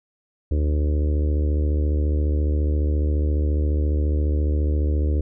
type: harmonic tone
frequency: 74.5 Hz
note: D2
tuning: 25 cents sharp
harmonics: 1 / 2 / 3 / 4 / 5 / 6 / 7 / 8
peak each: -18 / -36 / -37 / -31 / -34 / -36 / -38 / -48 dBFS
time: 0.51-5.21 s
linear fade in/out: 5 ms
effects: none